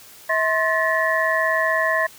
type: tone cluster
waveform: sine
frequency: 645 / 1057 / 1748 / 1904 Hz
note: E5 / C6 / A6 / A#6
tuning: -38 / +17 / -12 / +36 cents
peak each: -22 / -24 / -22 / -24 dBFS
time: 0.29-2.07 s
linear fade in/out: 10 ms
effects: white hiss -45 dBFS RMS until 2.18 s